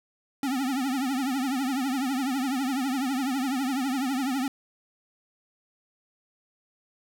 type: tone with vibrato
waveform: square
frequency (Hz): 264.6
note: C4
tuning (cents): +20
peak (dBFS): -26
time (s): 0.43-4.48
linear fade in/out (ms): 2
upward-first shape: triangle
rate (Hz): 12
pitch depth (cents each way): 150
effects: none